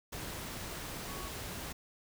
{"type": "tone in noise", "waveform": "sine", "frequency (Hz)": 1118, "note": "C#6", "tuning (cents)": 14, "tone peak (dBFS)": -47, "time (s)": [1.08, 1.29], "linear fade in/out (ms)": 10, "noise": "pink", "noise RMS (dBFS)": -42, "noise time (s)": [0.12, 1.73], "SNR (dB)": -8, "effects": []}